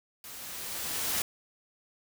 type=noise with level ramp; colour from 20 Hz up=white; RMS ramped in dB=-45 to -29 dBFS; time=0.24-1.22 s; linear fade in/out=2 ms; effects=none